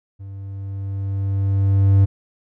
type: tone with level ramp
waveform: triangle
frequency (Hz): 98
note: G2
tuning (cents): 0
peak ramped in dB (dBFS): -30 to -7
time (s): 0.19-2.06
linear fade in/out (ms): 20
effects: none